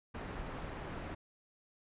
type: low-pass noise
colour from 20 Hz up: pink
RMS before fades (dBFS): -43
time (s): 0.14-1.15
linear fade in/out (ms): 10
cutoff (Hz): 1900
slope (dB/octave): 12
effects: resampled to 8000 Hz